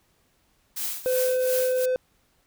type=noise with tremolo; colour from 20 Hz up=blue; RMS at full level=-28 dBFS; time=0.76-1.86 s; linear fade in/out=10 ms; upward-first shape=triangle; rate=2.8 Hz; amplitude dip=85%
type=tone; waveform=triangle; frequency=510 Hz; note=C5; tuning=44 cents flat; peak=-19 dBFS; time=1.06-1.96 s; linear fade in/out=0 ms
effects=pink hiss -66 dBFS RMS until 2.46 s